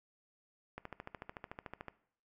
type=click train; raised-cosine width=0.5 ms; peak=-28 dBFS; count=16; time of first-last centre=0.78-1.883 s; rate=13.6 Hz; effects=noise-tail reverb RT60 0.6 s tail -18 dB re dry